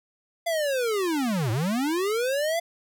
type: linear two-way sweep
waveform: square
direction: down then up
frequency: 689 to 103.83 to 689 Hz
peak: -24 dBFS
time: 0.46-2.6 s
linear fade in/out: 10 ms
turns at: 1.51 s
effects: none